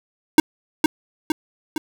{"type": "tone with echo", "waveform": "square", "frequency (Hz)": 311.1, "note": "D#4", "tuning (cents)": 0, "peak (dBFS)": -7, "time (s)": [0.38, 0.4], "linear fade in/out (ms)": 2, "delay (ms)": 460, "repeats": 3, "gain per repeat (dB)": -5, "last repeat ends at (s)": 1.78, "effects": []}